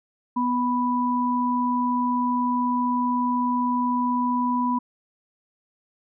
sine tone pair together, 246.9 / 987.6 Hz, B3 / B5, 0 / 0 cents, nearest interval 2 octaves, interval 2400 cents, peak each -23 dBFS, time 0.36-4.79 s, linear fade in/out 10 ms, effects none

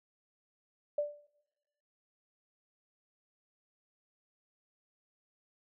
sine tone with exponential decay, 587.3 Hz, D5, in tune, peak -26 dBFS, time 0.98-1.27 s, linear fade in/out 5 ms, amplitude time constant 61 ms, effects noise-tail reverb RT60 1.0 s tail -24 dB re dry

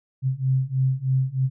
sine beating tone pair, 130 / 133.2 Hz, C3 / C3, -11 / +31 cents, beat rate 3.2 Hz, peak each -23 / -22 dBFS, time 0.22-1.5 s, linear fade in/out 50 ms, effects none

